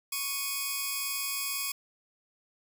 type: tone pair together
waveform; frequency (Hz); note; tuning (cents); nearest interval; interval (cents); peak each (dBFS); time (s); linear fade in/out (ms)
5% pulse; 1108.7 / 2489; C#6 / D#7; 0 / 0; octave + major second; 1400; -23 / -23; 0.12-1.72; 5
effects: none